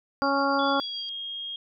harmonic tone, 277.2 Hz, C#4, in tune, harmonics 1 / 2 / 3 / 4 / 5, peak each -28 / -28 / -28 / -28 / -28 dBFS, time 0.22-0.8 s, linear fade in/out 0 ms
sine tone with tremolo, 4738 Hz, D8, 14 cents sharp, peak -35 dBFS, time 0.22-1.09 s, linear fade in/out 0 ms, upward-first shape sine, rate 6.9 Hz, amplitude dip 50%
sine tone with pitch glide, 3417 to 3251 Hz, G#7 to G#7, +49 to -38 cents, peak -32 dBFS, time 0.59-1.56 s, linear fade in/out 2 ms, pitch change -87 cents, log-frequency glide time 0.7-1.01 s
effects none

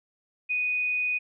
sine tone, 2484 Hz, D#7, 3 cents flat, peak -24 dBFS, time 0.49-1.19 s, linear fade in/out 20 ms, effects none

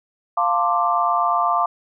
sine chord, D minor seventh, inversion first, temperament equal with one note detuned, 698.5 / 890.7 / 1046.5 / 1174.7 Hz, F5 / A5 / C6 / D6, 0 / +21 / 0 / 0 cents, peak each -21 / -24 / -23 / -20 dBFS, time 0.37-1.66 s, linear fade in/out 5 ms, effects none

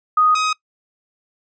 sine / sawtooth tone pair in turn, 1244.5 / 1259 Hz, D#6 / D#6, 0 / +20 cents, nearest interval unison, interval 20 cents, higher second, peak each -11 / -13 dBFS, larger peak first, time 0.17-0.35 / 0.35-0.53 s, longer neither, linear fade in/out 5 ms, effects noise-tail reverb RT60 0.1 s tail -22 dB re dry + resampled to 16000 Hz

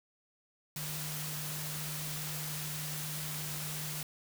sine tone in noise, 151.7 Hz, D#3, 44 cents flat, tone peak -41 dBFS, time 0.76-4.03 s, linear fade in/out 2 ms, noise white, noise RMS -40 dBFS, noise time 0.76-4.03 s, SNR -4 dB, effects none

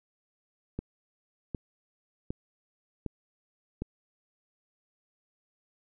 click train, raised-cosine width 3 ms, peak -20 dBFS, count 5, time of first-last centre 0.79-3.82 s, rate 1.32 Hz, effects none

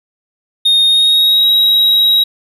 triangle tone with pitch glide, 3698 to 3831 Hz, A#7 to A#7, -15 to +47 cents, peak -6 dBFS, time 0.65-2.24 s, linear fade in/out 10 ms, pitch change +62 cents, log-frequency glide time 0.87-1.49 s, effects none

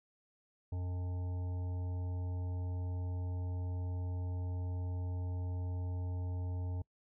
harmonic tone with a mistuned harmonic, 90 Hz, F#2, 47 cents flat, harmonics 1 / 3 / 5 / 7 / 9 / 10, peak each -35 / -51 / -54 / -58 / -60 / -61 dBFS, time 0.72-6.82 s, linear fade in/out 5 ms, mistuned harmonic 9, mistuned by +19 cents, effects noise-tail reverb RT60 0.1 s tail -24 dB re dry

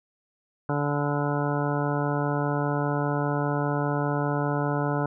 harmonic tone, 145 Hz, D3, 22 cents flat, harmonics 1 / 2 / 3 / 4 / 5 / 6 / 7 / 9 / 10, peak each -27 / -30 / -32 / -33 / -34 / -35 / -35 / -37 / -37 dBFS, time 0.69-5.06 s, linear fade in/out 2 ms, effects none

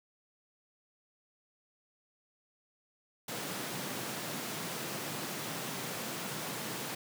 pink high-pass noise, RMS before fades -39 dBFS, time 3.28-6.95 s, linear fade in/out 5 ms, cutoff 120 Hz, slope 48 dB/octave, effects none

